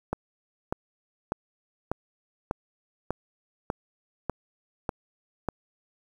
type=click train; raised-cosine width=1 ms; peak=-13 dBFS; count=10; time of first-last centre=0.13-5.487 s; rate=1.68 Hz; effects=8-bit